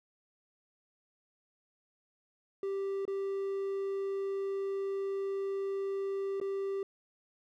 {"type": "tone with dropouts", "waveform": "triangle", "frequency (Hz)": 392, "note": "G4", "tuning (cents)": 0, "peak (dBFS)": -30, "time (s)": [2.63, 6.83], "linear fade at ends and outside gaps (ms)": 2, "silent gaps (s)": [[3.053, 3.078], [6.401, 6.413]], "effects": []}